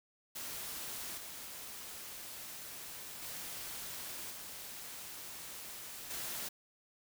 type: noise with level steps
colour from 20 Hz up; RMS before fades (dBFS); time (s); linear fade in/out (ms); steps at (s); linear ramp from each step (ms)
white; -43 / -47 / -44 / -47 / -41; 0.35-6.49; 10; 1.17 / 3.22 / 4.3 / 6.1; 10
effects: none